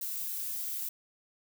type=noise; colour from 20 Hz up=violet; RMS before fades=-36 dBFS; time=0.01-0.89 s; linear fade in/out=5 ms; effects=none